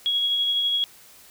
sine tone with tremolo, 3322 Hz, G#7, in tune, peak -19 dBFS, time 0.06-0.84 s, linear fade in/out 0 ms, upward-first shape sine, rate 12 Hz, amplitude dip 25%, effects white hiss -50 dBFS RMS until 1.3 s

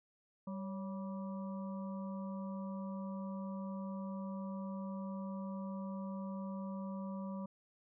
harmonic tone with a mistuned harmonic, 194.6 Hz, G3, 12 cents flat, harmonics 1 / 3 / 5 / 6, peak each -40 / -49 / -52 / -55 dBFS, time 0.47-7.46 s, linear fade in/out 5 ms, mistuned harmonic 3, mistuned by -75 cents, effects none

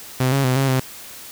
sawtooth tone with pitch steps, 128.8 / 137.7 / 128.1 / 135.8 / 130.3 Hz, C3 / C#3 / C3 / C#3 / C3, -27 / -11 / -36 / -35 / -7 cents, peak -12 dBFS, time 0.2-0.8 s, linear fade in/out 5 ms, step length 120 ms, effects white hiss -38 dBFS RMS until 1.31 s

